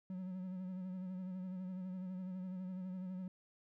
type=tone with vibrato; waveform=triangle; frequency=185 Hz; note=F#3; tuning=in tune; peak=-39 dBFS; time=0.1-3.28 s; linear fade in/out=2 ms; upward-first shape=sine; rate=12 Hz; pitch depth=40 cents each way; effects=none